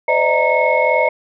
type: tone cluster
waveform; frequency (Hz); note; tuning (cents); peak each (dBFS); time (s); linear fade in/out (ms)
sine; 510 / 592 / 635 / 929 / 2181; C5 / D5 / D#5 / A#5 / C#7; -44 / +14 / +35 / -6 / -29; -18; 0.08-1.09; 5
effects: tanh soft clip ceiling -2 dBFS